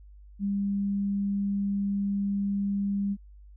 sine tone, 199.7 Hz, G3, 32 cents sharp, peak -25 dBFS, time 0.39-3.17 s, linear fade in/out 50 ms, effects added 50 Hz sine -47 dBFS peak until 3.56 s

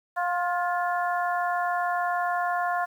harmonic tone with a mistuned harmonic, 353.4 Hz, F4, 21 cents sharp, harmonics 2 / 3 / 4 / 5, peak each -26 / -30 / -32 / -34 dBFS, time 0.16-2.86 s, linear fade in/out 20 ms, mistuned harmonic 5, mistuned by -30 cents, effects 9-bit

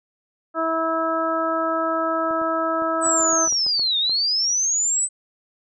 harmonic tone, 325.4 Hz, E4, 22 cents flat, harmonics 1 / 2 / 3 / 4 / 5, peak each -27 / -24 / -31 / -23 / -35 dBFS, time 0.54-3.49 s, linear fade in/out 50 ms
clicks, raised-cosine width 1 ms, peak -24 dBFS, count 11, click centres 2.309 / 2.416 / 2.821 / 3.065 / 3.203 / 3.331 / 3.475 / 3.525 / 3.665 / 3.795 / 4.096 s
sine linear two-way sweep, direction down then up, 8130 to 3594 to 8130 Hz, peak -18 dBFS, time 3.01-5.09 s, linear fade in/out 50 ms, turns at 3.98 s
effects none

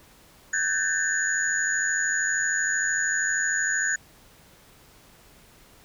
sine tone cluster, 1528 / 1621 / 1783 / 6810 Hz, G6 / G#6 / A6 / G#8, -45 / -42 / +22 / +42 cents, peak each -28 dBFS, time 0.53-3.96 s, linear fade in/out 5 ms, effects pink hiss -54 dBFS RMS until 5.84 s

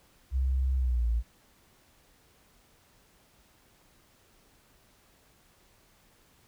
sine tone with pitch glide, 65.41 to 57.27 Hz, C2 to A#1, 0 to -30 cents, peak -24 dBFS, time 0.31-1.23 s, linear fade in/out 50 ms, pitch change -230 cents, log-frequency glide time 0.76-1.08 s, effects pink hiss -63 dBFS RMS until 6.47 s

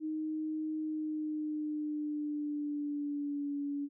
sine tone with pitch glide, 311.1 to 285.3 Hz, D#4 to C#4, 0 to +50 cents, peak -33 dBFS, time 0-3.89 s, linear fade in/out 50 ms, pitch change -150 cents, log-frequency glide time 0.79-3.57 s, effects none

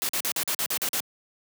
white noise bursts, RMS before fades -27 dBFS, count 9, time 0.02-1.002 s, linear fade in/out 0 ms, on 70 ms, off 44 ms, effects high-pass 150 Hz 12 dB/octave

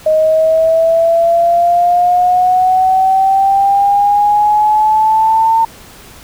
sine exponential sweep, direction up, 622.3 to 907 Hz, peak -7 dBFS, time 0.06-5.65 s, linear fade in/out 5 ms, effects pink hiss -37 dBFS RMS until 6.23 s

